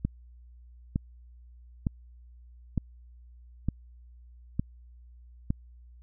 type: click train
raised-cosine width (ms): 5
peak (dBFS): -14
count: 7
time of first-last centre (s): 0.05-5.505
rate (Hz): 1.1
effects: added 60 Hz sine -49 dBFS peak until 6.02 s